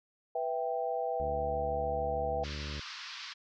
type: chord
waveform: sine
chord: E minor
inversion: second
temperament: equal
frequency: 493.9 / 659.3 / 784 Hz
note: B4 / E5 / G5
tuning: 0 / 0 / 0 cents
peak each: -35 dBFS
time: 0.35-2.44 s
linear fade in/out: 5 ms
type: harmonic tone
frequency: 73.42 Hz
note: D2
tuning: in tune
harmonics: 1 / 2 / 3 / 4 / 5 / 6 / 7 / 8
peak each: -39 / -45 / -49 / -51 / -53 / -55 / -56 / -57 dBFS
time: 1.2-2.8 s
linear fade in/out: 0 ms
type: band-pass noise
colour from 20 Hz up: white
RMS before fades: -44 dBFS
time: 2.43-3.34 s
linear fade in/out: 20 ms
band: 1000 to 5300 Hz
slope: 48 dB/octave
effects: none

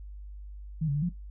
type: tone with pitch steps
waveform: sine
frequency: 158 / 141 / 147 / 175.4 Hz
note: D#3 / C#3 / D3 / F3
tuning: +27 / +30 / +2 / +8 cents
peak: -25 dBFS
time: 0.81-1.094 s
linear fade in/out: 10 ms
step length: 71 ms
effects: noise-tail reverb RT60 0.2 s tail -22 dB re dry + added 50 Hz sine -40 dBFS peak until 1.3 s

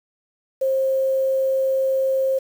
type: tone with quantisation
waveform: sine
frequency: 532 Hz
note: C5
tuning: 29 cents sharp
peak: -17 dBFS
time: 0.61-2.39 s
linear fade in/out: 10 ms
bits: 7
effects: none

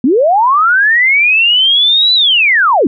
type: linear two-way sweep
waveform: sine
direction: up then down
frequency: 225.7 to 4020 to 225.7 Hz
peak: -6 dBFS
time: 0.04-2.87 s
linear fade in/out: 2 ms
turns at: 2.14 s
effects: none

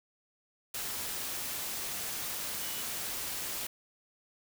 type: tone in noise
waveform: sine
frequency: 2955 Hz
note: F#7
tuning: 3 cents flat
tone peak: -46 dBFS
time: 2.61-2.82 s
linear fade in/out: 5 ms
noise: white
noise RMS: -37 dBFS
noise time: 0.74-3.67 s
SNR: -12 dB
effects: none

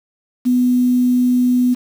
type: tone with quantisation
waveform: sine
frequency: 248.5 Hz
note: B3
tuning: 11 cents sharp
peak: -11 dBFS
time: 0.45-1.75 s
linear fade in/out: 20 ms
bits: 6
effects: none

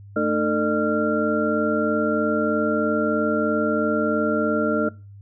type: tone cluster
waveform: sine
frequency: 221.1 / 304.2 / 446.5 / 603 / 1380 Hz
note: A3 / D#4 / A4 / D5 / F6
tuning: +9 / -39 / +25 / +46 / -21 cents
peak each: -25 dBFS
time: 0.16-4.89 s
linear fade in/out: 5 ms
effects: noise-tail reverb RT60 0.3 s tail -21 dB re dry + added 100 Hz sine -40 dBFS peak until 5.21 s

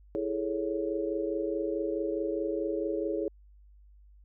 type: chord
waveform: sine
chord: A major seventh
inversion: second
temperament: equal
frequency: 329.6 / 415.3 / 440 / 554.4 Hz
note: E4 / G#4 / A4 / C#5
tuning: 0 / 0 / 0 / 0 cents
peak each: -33 / -33 / -37 / -35 dBFS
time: 0.15-3.28 s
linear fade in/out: 0 ms
effects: added 50 Hz sine -53 dBFS peak until 4.24 s

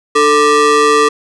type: ring-modulated tone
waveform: square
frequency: 370 Hz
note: F#4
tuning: in tune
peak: -5 dBFS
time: 0.15-1.09 s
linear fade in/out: 10 ms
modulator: 812 Hz
effects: resampled to 22050 Hz + 7-bit

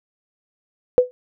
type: tone with exponential decay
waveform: sine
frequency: 499.1 Hz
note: B4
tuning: 18 cents sharp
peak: -5 dBFS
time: 0.98-1.11 s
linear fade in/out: 0 ms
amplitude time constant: 27 ms
effects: none

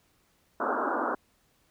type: band-pass noise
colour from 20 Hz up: white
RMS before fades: -29 dBFS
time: 0.6-1.15 s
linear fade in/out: 5 ms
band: 230 to 1500 Hz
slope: 96 dB/octave
effects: pink hiss -68 dBFS RMS until 1.7 s

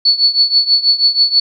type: tone with tremolo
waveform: sine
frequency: 4435 Hz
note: C#8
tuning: in tune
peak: -5 dBFS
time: 0.05-1.4 s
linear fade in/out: 5 ms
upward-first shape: triangle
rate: 6.2 Hz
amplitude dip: 90%
effects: none

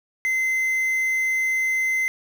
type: tone with quantisation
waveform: triangle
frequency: 2062 Hz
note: C7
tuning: 26 cents flat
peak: -18 dBFS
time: 0.25-2.08 s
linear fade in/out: 0 ms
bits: 7
effects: none

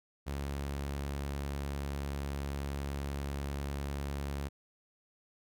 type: tone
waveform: sawtooth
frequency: 70.2 Hz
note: C#2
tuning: 22 cents sharp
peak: -31 dBFS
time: 0.26-4.49 s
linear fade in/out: 20 ms
effects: none

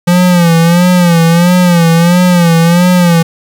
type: tone with vibrato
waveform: square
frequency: 172.9 Hz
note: F3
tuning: 17 cents flat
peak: -5 dBFS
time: 0.07-3.23 s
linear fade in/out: 10 ms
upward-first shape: sine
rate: 1.5 Hz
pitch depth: 79 cents each way
effects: 7-bit

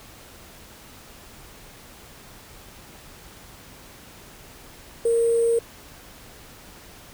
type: tone with sample-and-hold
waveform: sine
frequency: 463.9 Hz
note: A#4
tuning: 8 cents flat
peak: -17 dBFS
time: 5.05-5.59 s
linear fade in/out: 5 ms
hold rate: 8820 Hz
effects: pink hiss -46 dBFS RMS until 7.13 s

